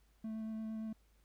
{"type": "tone with vibrato", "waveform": "triangle", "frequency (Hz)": 220, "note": "A3", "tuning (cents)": 0, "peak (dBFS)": -37, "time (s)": [0.24, 0.93], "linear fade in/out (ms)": 5, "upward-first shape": "square", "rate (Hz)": 8.7, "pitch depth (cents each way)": 8, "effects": ["added 52 Hz sine -67 dBFS peak until 1.24 s", "pink hiss -75 dBFS RMS until 1.24 s"]}